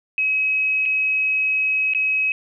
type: tone with dropouts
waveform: sine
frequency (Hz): 2550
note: D#7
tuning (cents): +42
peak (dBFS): -17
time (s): 0.18-2.32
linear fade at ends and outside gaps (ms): 1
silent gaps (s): 0.855-0.859 / 1.936-1.948
effects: none